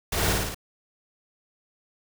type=noise with echo; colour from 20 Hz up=pink; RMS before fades=-27 dBFS; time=0.12-0.33 s; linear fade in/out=5 ms; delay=54 ms; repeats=4; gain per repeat=-2 dB; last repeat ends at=0.546 s; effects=none